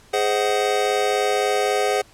square chord, Ab dominant seventh, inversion none, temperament just, 415.3 / 519.1 / 623 / 747.5 Hz, Ab4 / C5 / Eb5 / Gb5, 0 / -14 / +2 / +17 cents, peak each -23 / -25 / -29 / -24 dBFS, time 0.13-2.02 s, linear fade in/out 10 ms, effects pink hiss -51 dBFS RMS until 2.13 s + low-pass 10000 Hz 12 dB/octave

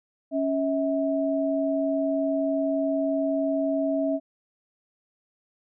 sine tone pair together, 277.2 / 646.1 Hz, C#4 / E5, 0 / -35 cents, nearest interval octave + minor third, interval 1465 cents, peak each -25 dBFS, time 0.31-4.2 s, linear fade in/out 50 ms, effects none

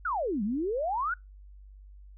sine exponential two-way sweep, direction down then up, 1520 to 192.1 to 1520 Hz, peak -27 dBFS, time 0.05-1.14 s, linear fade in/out 5 ms, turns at 0.43 s, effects noise-tail reverb RT60 0.2 s tail -26 dB re dry + added 49 Hz sine -47 dBFS peak until 2.17 s

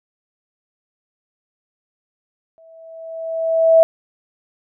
sine tone with exponential growth, 653 Hz, E5, 17 cents flat, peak -5 dBFS, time 2.58-3.83 s, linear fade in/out 0 ms, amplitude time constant 270 ms, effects none

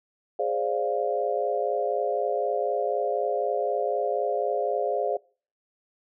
sine chord, D half-diminished seventh, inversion second, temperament equal, 415.3 / 523.3 / 587.3 / 698.5 Hz, Ab4 / C5 / D5 / F5, 0 / 0 / 0 / 0 cents, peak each -29 dBFS, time 0.39-5.17 s, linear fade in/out 5 ms, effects noise-tail reverb RT60 0.4 s tail -24 dB re dry

